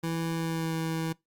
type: tone with pitch glide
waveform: 25% pulse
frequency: 164.9 to 162.25 Hz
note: E3 to E3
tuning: +1 to -27 cents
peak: -25 dBFS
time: 0.03-1.13 s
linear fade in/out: 10 ms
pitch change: -28 cents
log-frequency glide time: 0.32-0.75 s
effects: noise-tail reverb RT60 0.2 s tail -24 dB re dry + Opus 48 kbps